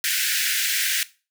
pink high-pass noise, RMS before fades -23 dBFS, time 0.04-1.03 s, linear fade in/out 0 ms, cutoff 1500 Hz, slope 96 dB/octave, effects noise-tail reverb RT60 0.3 s tail -17 dB re dry

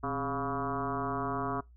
sine tone with frequency modulation, 698.5 Hz, F5, in tune, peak -30 dBFS, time 0.03-1.61 s, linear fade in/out 10 ms, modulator 144 Hz, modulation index 4.1, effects noise-tail reverb RT60 0.2 s tail -23 dB re dry + added 60 Hz sine -53 dBFS peak until 1.76 s

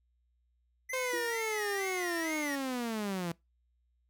square tone with vibrato, 1986 Hz, B6, 9 cents sharp, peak -37 dBFS, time 0.89-2.56 s, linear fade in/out 10 ms, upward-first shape sine, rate 2.2 Hz, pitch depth 160 cents each way
sawtooth linear sweep, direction down, 520 to 164.81 Hz, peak -29 dBFS, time 0.93-3.32 s, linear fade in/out 5 ms
sine tone with exponential decay, 342.5 Hz, F4, 34 cents flat, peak -34 dBFS, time 1.13-1.43 s, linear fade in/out 5 ms, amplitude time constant 64 ms
effects noise-tail reverb RT60 0.2 s tail -23 dB re dry + added 60 Hz sine -70 dBFS peak until 4.09 s

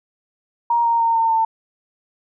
sine tone with pitch steps, 940 / 929.2 / 918.5 / 908 / 897.6 Hz, A#5 / A#5 / A#5 / A#5 / A5, +14 / -6 / -26 / -46 / +34 cents, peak -14 dBFS, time 0.7-1.45 s, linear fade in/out 5 ms, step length 150 ms, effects none

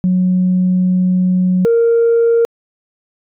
sine tone pair in turn, 183.1 / 464.1 Hz, F#3 / A#4, -18 / -8 cents, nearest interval octave + major third, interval 1610 cents, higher second, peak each -9 / -7 dBFS, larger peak second, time 0.04-1.65 / 1.65-2.45 s, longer first, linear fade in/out 0 ms, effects tanh soft clip ceiling -6 dBFS

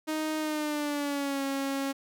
sawtooth tone with pitch glide, 311.1 to 274 Hz, D#4 to C#4, 0 to -20 cents, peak -25 dBFS, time 0.07-1.93 s, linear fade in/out 20 ms, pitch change -220 cents, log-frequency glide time 0.38-1.43 s, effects none

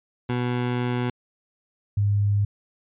20% pulse / sine tone pair in turn, 123 / 101.98 Hz, B2 / G#2, -7 / -31 cents, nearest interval minor third, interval 324 cents, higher first, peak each -18 dBFS, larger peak neither, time 0.29-1.1 / 1.97-2.45 s, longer first, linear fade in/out 5 ms, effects resampled to 8000 Hz

